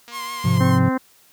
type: click train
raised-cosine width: 0.2 ms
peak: -23 dBFS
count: 119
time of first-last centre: 0.08-0.578 s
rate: 237 Hz
type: tone with vibrato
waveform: sawtooth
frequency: 1058 Hz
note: C6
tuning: 19 cents sharp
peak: -24 dBFS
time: 0.11-0.8 s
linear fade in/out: 50 ms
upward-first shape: triangle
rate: 5.8 Hz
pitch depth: 42 cents each way
type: chord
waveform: triangle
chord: F minor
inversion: first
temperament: equal with one note detuned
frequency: 103.83 / 130.81 / 174.01 Hz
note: Ab2 / C3 / F3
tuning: 0 / 0 / -6 cents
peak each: -17 dBFS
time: 0.44-0.89 s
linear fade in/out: 10 ms
type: harmonic tone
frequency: 259.7 Hz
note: C4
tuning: 13 cents flat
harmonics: 1 / 2 / 3 / 4 / 5 / 6 / 7 / 8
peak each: -20 / -27 / -31 / -28 / -35 / -33 / -38 / -39 dBFS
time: 0.6-0.98 s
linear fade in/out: 10 ms
effects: white hiss -54 dBFS RMS until 1.32 s + high-pass 60 Hz 12 dB/octave